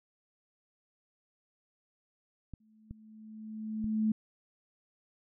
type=clicks; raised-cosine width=5 ms; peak=-30 dBFS; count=3; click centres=2.537 / 2.91 / 3.843 s
type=tone with exponential growth; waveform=sine; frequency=217.3 Hz; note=A3; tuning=21 cents flat; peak=-24 dBFS; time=2.6-4.12 s; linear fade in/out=5 ms; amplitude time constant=330 ms
effects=none